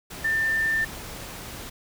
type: tone in noise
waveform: sine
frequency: 1789 Hz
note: A6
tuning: 28 cents sharp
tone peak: -21 dBFS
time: 0.24-0.85 s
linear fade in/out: 10 ms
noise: pink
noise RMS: -38 dBFS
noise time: 0.1-1.7 s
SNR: +14 dB
effects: none